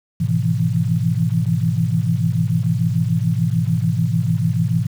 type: tone cluster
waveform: sine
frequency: 107.8 / 127.3 / 162.1 / 168.9 Hz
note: A2 / C3 / E3 / E3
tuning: -35 / -47 / -29 / +42 cents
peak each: -21 dBFS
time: 0.2-4.87 s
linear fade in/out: 10 ms
effects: 7-bit